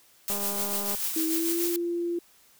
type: noise with tremolo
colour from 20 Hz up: blue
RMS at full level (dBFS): -28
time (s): 0.28-1.76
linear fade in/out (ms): 0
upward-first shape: triangle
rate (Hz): 6.8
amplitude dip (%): 50
type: click train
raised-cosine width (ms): 1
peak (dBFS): -24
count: 132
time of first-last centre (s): 0.3-0.949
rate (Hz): 202
type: tone with pitch glide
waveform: sine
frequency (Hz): 321.1 to 344.1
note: E4 to F4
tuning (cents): -45 to -26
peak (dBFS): -26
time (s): 1.16-2.19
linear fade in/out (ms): 5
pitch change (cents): +119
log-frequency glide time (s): 1.27-1.63
effects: white hiss -59 dBFS RMS until 2.59 s